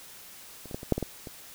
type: clicks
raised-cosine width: 2 ms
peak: -30 / -28 / -19 / -26 / -8 / -16 / -16 / -26 dBFS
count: 8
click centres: 0.657 / 0.712 / 0.745 / 0.831 / 0.923 / 0.98 / 1.027 / 1.272 s
effects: white hiss -48 dBFS RMS until 1.54 s